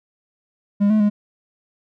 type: tone with pitch steps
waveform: triangle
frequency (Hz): 202.9 / 215 / 207.3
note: G#3 / A3 / G#3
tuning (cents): -40 / -40 / -3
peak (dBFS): -11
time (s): 0.8-1.1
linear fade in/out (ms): 20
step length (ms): 100
effects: none